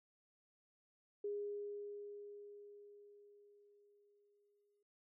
sine tone with exponential decay, 410 Hz, G#4, 22 cents flat, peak -38 dBFS, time 1.24-4.83 s, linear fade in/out 5 ms, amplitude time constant 780 ms, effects none

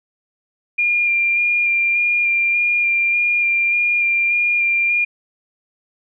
sine tone with vibrato, 2401 Hz, D7, 38 cents sharp, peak -14 dBFS, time 0.78-5.05 s, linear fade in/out 10 ms, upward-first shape square, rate 1.7 Hz, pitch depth 12 cents each way, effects none

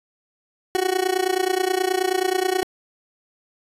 30% pulse tone with amplitude modulation, 372 Hz, F#4, 9 cents sharp, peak -13 dBFS, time 0.75-2.63 s, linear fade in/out 0 ms, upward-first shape sine, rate 29.4 Hz, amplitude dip 90%, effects resampled to 32000 Hz

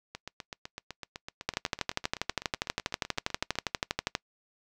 two click trains, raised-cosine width 0.2 ms, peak -10 / -21 dBFS, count 34 / 28, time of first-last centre 1.49-4.151 / 0.15-3.555 s, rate 12.4 / 7.93 Hz, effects noise-tail reverb RT60 0.1 s tail -24 dB re dry

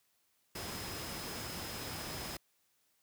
sine tone in noise, 5090 Hz, D#8, 39 cents sharp, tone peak -49 dBFS, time 0.55-2.37 s, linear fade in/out 5 ms, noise pink, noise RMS -42 dBFS, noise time 0.55-2.37 s, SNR -10 dB, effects white hiss -75 dBFS RMS until 3.02 s + high-pass 60 Hz 12 dB/octave

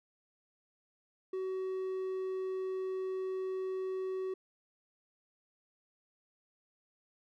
triangle tone, 376.7 Hz, F#4, 31 cents sharp, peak -32 dBFS, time 1.33-4.34 s, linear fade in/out 5 ms, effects none

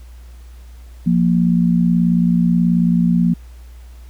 sine tone pair together, 174.61 / 233.1 Hz, F3 / A#3, 0 / 0 cents, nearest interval perfect fourth, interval 500 cents, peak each -13 / -16 dBFS, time 1.06-3.34 s, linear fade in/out 10 ms, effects added 60 Hz sine -35 dBFS peak until 4.09 s + pink hiss -52 dBFS RMS until 4.09 s

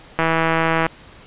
click train, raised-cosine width 0.5 ms, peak -3 dBFS, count 111, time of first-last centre 0.19-0.865 s, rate 163 Hz, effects pink hiss -44 dBFS RMS until 1.26 s + resampled to 8000 Hz

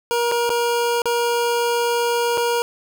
25% pulse tone with dropouts, 473.9 Hz, A#4, 28 cents sharp, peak -14 dBFS, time 0.11-2.62 s, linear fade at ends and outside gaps 0 ms, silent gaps 0.315-0.32 / 0.494-0.502 / 1.019-1.056 / 2.374-2.378 s, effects none

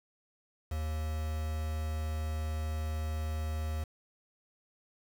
triangle tone with quantisation, 77.78 Hz, D#2, in tune, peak -30 dBFS, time 0.71-3.84 s, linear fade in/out 5 ms, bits 7, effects none

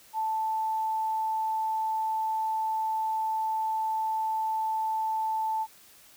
sine tone, 880 Hz, A5, in tune, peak -26 dBFS, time 0.13-5.67 s, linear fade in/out 50 ms, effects white hiss -55 dBFS RMS until 6.16 s

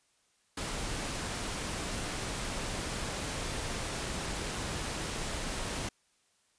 pink noise, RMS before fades -36 dBFS, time 0.57-5.89 s, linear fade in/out 5 ms, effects white hiss -71 dBFS RMS until 6.58 s + resampled to 22050 Hz

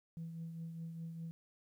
sine tone with tremolo, 164.81 Hz, E3, in tune, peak -39 dBFS, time 0.17-1.31 s, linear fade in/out 0 ms, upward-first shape triangle, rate 4.9 Hz, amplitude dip 50%, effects tanh soft clip ceiling -38 dBFS + 12-bit

